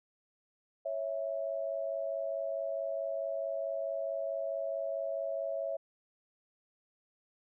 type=tone pair together; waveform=sine; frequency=553 / 657.6 Hz; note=C#5 / E5; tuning=-4 / -4 cents; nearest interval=minor third; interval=300 cents; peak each=-36 / -35 dBFS; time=0.85-5.77 s; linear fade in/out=10 ms; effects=none